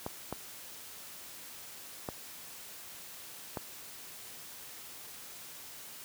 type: clicks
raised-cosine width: 1 ms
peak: -21 dBFS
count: 4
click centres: 0.064 / 0.326 / 2.088 / 3.572 s
effects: white hiss -48 dBFS RMS until 6.04 s + high-pass 60 Hz 12 dB/octave